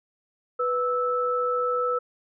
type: tone pair together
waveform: sine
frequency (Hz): 493.9 / 1312.1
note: B4 / E6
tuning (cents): 0 / -8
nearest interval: octave + perfect fourth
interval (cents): 1692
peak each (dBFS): -25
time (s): 0.59-1.99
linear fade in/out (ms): 10
effects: none